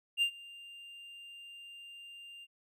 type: tone with ADSR envelope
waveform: triangle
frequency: 2794 Hz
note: F7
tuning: in tune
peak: -23 dBFS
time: 0.17-2.47 s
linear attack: 49 ms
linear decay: 84 ms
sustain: -23 dB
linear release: 40 ms
effects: none